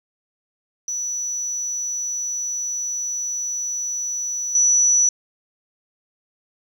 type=tone with level steps; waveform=sine; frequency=5920 Hz; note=F#8; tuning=in tune; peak=-23 / -13 dBFS; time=0.88-5.09 s; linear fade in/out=2 ms; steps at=4.55 s; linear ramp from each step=2 ms; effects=8-bit